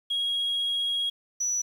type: tone pair in turn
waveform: sine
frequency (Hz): 3295 / 5912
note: G#7 / F#8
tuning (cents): -14 / -2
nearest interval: minor seventh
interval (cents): 1012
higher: second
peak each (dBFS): -23 / -23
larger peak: neither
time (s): 0.1-1.1 / 1.4-1.62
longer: first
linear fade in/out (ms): 10
effects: tanh soft clip ceiling -22 dBFS + 9-bit